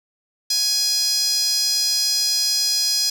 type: tone with high-pass filter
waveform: sawtooth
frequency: 830.6 Hz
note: G#5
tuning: in tune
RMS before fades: -20 dBFS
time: 0.5-3.1 s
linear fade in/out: 5 ms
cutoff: 5000 Hz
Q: 5.9
effects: none